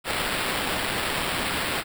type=noise with sample-and-hold; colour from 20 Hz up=white; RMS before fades=-27 dBFS; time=0.04-1.84 s; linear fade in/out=50 ms; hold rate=6300 Hz; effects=none

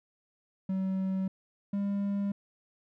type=tone pair in turn; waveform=triangle; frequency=190.1 / 200.4 Hz; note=F#3 / G3; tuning=+47 / +38 cents; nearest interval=minor second; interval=91 cents; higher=second; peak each=-26 dBFS; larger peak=neither; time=0.69-1.28 / 1.73-2.32 s; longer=neither; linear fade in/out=5 ms; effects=none

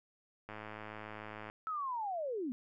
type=click train; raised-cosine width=0.5 ms; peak=-30 dBFS; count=109; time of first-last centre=0.49-1.499 s; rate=107 Hz
type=linear sweep; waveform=sine; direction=down; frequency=1318.5 to 230 Hz; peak=-35 dBFS; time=1.67-2.52 s; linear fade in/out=0 ms
effects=none

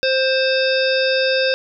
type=harmonic tone; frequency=525 Hz; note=C5; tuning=6 cents sharp; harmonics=1 / 3 / 5 / 7 / 9 / 10; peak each=-17 / -22 / -24 / -25 / -27 / -27 dBFS; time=0.03-1.54 s; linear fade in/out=0 ms; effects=none

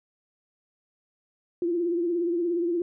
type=tone with vibrato; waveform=sine; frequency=344.1 Hz; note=F4; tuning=26 cents flat; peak=-23 dBFS; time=1.62-2.82 s; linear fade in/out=2 ms; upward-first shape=triangle; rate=17 Hz; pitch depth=76 cents each way; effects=none

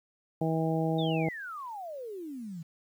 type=harmonic tone; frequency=161.1 Hz; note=E3; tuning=39 cents flat; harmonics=1 / 2 / 3 / 4 / 5; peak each=-29 / -32 / -34 / -35 / -36 dBFS; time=0.41-1.29 s; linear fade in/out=5 ms
type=exponential sweep; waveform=sine; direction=down; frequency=3729 to 155.56 Hz; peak=-37 dBFS; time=0.98-2.63 s; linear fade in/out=10 ms
effects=10-bit

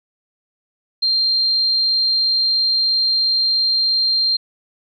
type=tone; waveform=sine; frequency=4179 Hz; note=C8; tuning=3 cents flat; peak=-14 dBFS; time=1.02-4.37 s; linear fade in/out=10 ms; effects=none

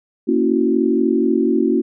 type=chord; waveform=sine; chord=F# dominant seventh; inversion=first; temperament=equal; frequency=233.1 / 277.2 / 329.6 / 370 Hz; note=A#3 / C#4 / E4 / F#4; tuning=0 / 0 / 0 / 0 cents; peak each=-19 dBFS; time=0.27-1.82 s; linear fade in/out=20 ms; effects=none

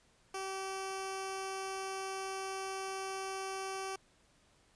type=tone with notch filter; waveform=10% pulse; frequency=384.6 Hz; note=G4; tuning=33 cents flat; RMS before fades=-40 dBFS; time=0.34-3.96 s; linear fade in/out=5 ms; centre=1800 Hz; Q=1.8; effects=pink hiss -68 dBFS RMS until 4.75 s + resampled to 22050 Hz

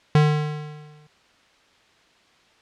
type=tone with exponential decay; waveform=square; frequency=150.6 Hz; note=D3; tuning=44 cents sharp; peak=-12 dBFS; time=0.15-1.07 s; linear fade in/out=2 ms; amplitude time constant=200 ms; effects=white hiss -57 dBFS RMS until 2.61 s + low-pass 4000 Hz 12 dB/octave

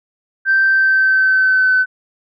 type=tone with pitch glide; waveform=sine; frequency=1563 to 1515 Hz; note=G6 to F#6; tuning=-6 to +40 cents; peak=-9 dBFS; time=0.45-1.86 s; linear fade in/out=50 ms; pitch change=-54 cents; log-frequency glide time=0.66-1.75 s; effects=tanh soft clip ceiling -5 dBFS

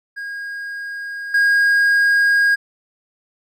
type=tone with level steps; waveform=triangle; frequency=1632 Hz; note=G#6; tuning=31 cents flat; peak=-24 / -10 dBFS; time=0.16-2.56 s; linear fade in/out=20 ms; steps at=1.34 s; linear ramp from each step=5 ms; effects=none

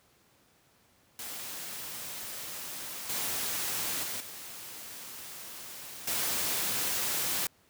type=noise with level steps; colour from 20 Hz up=white; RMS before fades=-40 / -33 / -36 / -44 / -31 dBFS; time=1.19-7.47 s; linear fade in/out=2 ms; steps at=3.09 / 4.03 / 4.2 / 6.07 s; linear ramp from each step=5 ms; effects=pink hiss -65 dBFS RMS until 7.69 s + high-pass 80 Hz 12 dB/octave

